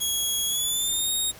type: tone with pitch glide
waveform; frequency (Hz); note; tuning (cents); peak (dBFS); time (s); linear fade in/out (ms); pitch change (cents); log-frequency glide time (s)
15% pulse; 3322 to 3729; G#7 to A#7; 0 to 0; -17; 0-1.32; 20; +200; 0.46-1.1
effects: pink hiss -46 dBFS RMS until 1.39 s